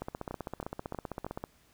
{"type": "two click trains", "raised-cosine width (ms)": 1, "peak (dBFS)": [-23, -22], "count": [4, 23], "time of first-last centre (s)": [[0.31, 1.265], [0.02, 1.439]], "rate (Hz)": [3.14, 15.5], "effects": ["pink hiss -65 dBFS RMS until 1.73 s"]}